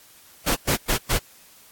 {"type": "noise bursts", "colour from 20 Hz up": "pink", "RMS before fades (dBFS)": -21, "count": 4, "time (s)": [0.46, 1.19], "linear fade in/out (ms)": 20, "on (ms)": 100, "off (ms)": 110, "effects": ["white hiss -51 dBFS RMS until 1.71 s", "AAC 64 kbps"]}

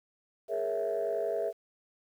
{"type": "chord", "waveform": "sine", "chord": "A# half-diminished seventh", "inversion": "third", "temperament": "equal", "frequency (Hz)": [415.3, 466.2, 554.4, 659.3], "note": ["G#4", "A#4", "C#5", "E5"], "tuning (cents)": [0, 0, 0, 0], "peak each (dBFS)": [-34, -34, -37, -31], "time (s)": [0.48, 1.53], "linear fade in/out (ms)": 50, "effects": ["tanh soft clip ceiling -22 dBFS", "10-bit"]}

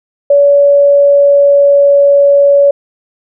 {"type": "tone with pitch glide", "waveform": "sine", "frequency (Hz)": [569, 565.4], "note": ["C#5", "C#5"], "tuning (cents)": [45, 34], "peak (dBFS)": -3, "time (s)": [0.3, 2.71], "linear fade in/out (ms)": 5, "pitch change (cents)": -11, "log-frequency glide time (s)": [0.41, 2.01], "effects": []}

